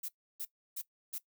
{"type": "noise bursts", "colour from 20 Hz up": "violet", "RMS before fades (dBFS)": -39, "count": 4, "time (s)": [0.03, 1.184], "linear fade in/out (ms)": 10, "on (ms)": 56, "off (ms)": 310, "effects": ["noise-tail reverb RT60 0.1 s tail -18 dB re dry"]}